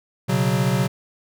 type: chord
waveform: square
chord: B suspended second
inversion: none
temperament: equal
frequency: 123.47 / 138.59 / 185 Hz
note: B2 / C#3 / F#3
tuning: 0 / 0 / 0 cents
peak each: -23 dBFS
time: 0.28-0.88 s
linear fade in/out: 20 ms
effects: none